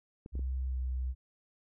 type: clicks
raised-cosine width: 3 ms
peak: -32 dBFS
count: 3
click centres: 0.261 / 0.354 / 0.393 s
type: tone with pitch glide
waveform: sine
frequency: 64.8 to 63.65 Hz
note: C2 to C2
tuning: -16 to -47 cents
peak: -31 dBFS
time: 0.32-1.15 s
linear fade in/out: 50 ms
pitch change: -31 cents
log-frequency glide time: 0.68-0.75 s
effects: none